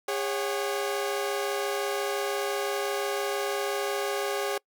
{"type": "tone cluster", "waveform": "sawtooth", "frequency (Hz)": [405.4, 552, 745], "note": ["G#4", "C#5", "F#5"], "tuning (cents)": [-42, -7, 12], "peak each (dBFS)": [-26, -28, -33], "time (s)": [0.08, 4.58], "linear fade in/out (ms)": 5, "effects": ["noise-tail reverb RT60 0.1 s tail -25 dB re dry"]}